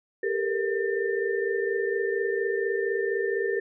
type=tone cluster; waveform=sine; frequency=395.4 / 450.8 / 475 / 1795 Hz; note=G4 / A4 / A#4 / A6; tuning=+15 / +42 / +33 / +34 cents; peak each=-27 / -30 / -32 / -32 dBFS; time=0.23-3.6 s; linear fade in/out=5 ms; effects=none